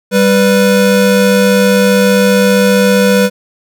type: tone pair together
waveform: square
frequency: 196.35 / 493.9 Hz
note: G3 / B4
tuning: +3 / 0 cents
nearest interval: octave + major third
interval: 1597 cents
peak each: -10 dBFS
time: 0.11-3.3 s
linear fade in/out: 50 ms
effects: none